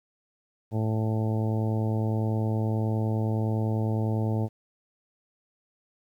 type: harmonic tone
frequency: 109.8 Hz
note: A2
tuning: 3 cents flat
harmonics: 1 / 2 / 3 / 4 / 5 / 6 / 7 / 8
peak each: -25 / -31 / -35 / -37 / -39 / -41 / -42 / -43 dBFS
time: 0.71-4.49 s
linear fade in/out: 50 ms
effects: 10-bit